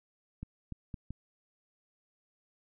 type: clicks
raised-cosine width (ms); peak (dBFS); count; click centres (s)
5; -27; 4; 0.43 / 0.723 / 0.942 / 1.106
effects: none